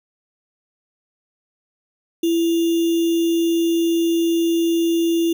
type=tone with sample-and-hold; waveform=sine; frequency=334.7 Hz; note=E4; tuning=26 cents sharp; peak=-15 dBFS; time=2.23-5.33 s; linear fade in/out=5 ms; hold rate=3150 Hz; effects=none